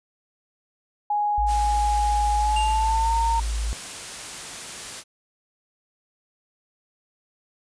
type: tone with pitch glide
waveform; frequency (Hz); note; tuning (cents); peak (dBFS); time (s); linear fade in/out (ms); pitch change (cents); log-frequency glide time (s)
sine; 830.6 to 916.3; G#5 to A#5; 0 to -30; -20; 1.1-3.4; 5; +170; 2.34-3.16
type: tone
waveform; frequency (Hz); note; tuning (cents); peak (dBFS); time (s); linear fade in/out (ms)
sine; 55; A1; 0; -23; 1.38-3.73; 0
type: noise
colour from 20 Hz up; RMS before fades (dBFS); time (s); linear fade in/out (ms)
white; -35; 1.46-5.04; 50
type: tone with exponential decay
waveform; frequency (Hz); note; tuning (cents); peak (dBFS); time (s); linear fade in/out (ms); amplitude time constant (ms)
square; 2794; F7; 0; -26; 2.56-3.12; 5; 120
effects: resampled to 22050 Hz